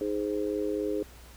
sine chord, Ab major, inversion second, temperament just, 311.5 / 415.3 / 519.1 Hz, Eb4 / Ab4 / C5, +2 / 0 / -14 cents, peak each -32 / -30 / -35 dBFS, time 0.01-1.03 s, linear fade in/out 2 ms, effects added 60 Hz sine -50 dBFS peak until 1.36 s + pink hiss -53 dBFS RMS until 1.36 s

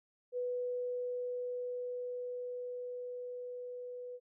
sine tone with level ramp, 493.9 Hz, B4, in tune, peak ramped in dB -33 to -42 dBFS, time 0.32-4.2 s, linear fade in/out 50 ms, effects none

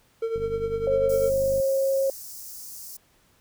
triangle tone with tremolo, 453.4 Hz, A#4, 48 cents flat, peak -20 dBFS, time 0.22-1.3 s, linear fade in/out 5 ms, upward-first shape triangle, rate 10 Hz, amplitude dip 70%
click train, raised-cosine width 5 ms, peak -26 dBFS, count 63, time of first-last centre 0.36-1.6 s, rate 50 Hz
sine tone with pitch glide, 538 to 541.1 Hz, C5 to C#5, +48 to -42 cents, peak -20 dBFS, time 0.87-2.1 s, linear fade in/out 2 ms, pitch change +10 cents, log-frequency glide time 1.34-1.98 s
white high-pass noise, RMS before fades -40 dBFS, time 1.09-2.97 s, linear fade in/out 5 ms, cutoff 4900 Hz, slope 48 dB/octave
effects pink hiss -62 dBFS RMS until 3.4 s

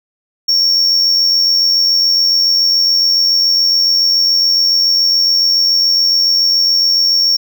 triangle tone with amplitude modulation, 5500 Hz, F8, 27 cents flat, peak -6 dBFS, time 0.48-7.37 s, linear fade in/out 10 ms, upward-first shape sine, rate 87.1 Hz, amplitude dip 40%, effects none

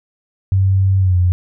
sine tone with pitch glide, 96 to 89.57 Hz, G2 to F2, -36 to +44 cents, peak -10 dBFS, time 0.52-1.32 s, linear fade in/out 0 ms, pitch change -120 cents, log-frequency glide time 0.99-1.17 s, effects none

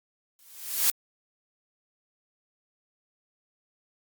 blue noise with exponential growth, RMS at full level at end -19 dBFS, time 0.39-0.9 s, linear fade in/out 1 ms, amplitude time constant 110 ms, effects Opus 48 kbps

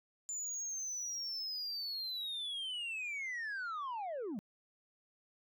sine linear sweep, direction down, 7120 to 180.4 Hz, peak -35 dBFS, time 0.29-4.39 s, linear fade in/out 0 ms, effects tanh soft clip ceiling -37 dBFS

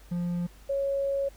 triangle / sine tone pair in turn, 174.7 / 553.3 Hz, F3 / C#5, +1 / -3 cents, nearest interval octave + minor sixth, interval 1996 cents, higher second, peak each -25 dBFS, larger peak neither, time 0.11-0.47 / 0.69-1.29 s, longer second, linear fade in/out 10 ms, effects added 50 Hz sine -50 dBFS peak until 1.36 s + pink hiss -57 dBFS RMS until 1.36 s

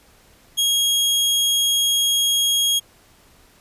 sawtooth tone, 3280 Hz, G#7, 22 cents flat, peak -13 dBFS, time 0.57-2.8 s, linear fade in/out 20 ms, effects pink hiss -53 dBFS RMS until 3.6 s + resampled to 32000 Hz

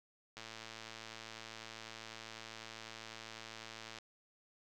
click train, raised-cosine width 0.2 ms, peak -30 dBFS, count 406, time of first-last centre 0.37-3.986 s, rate 112 Hz, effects none

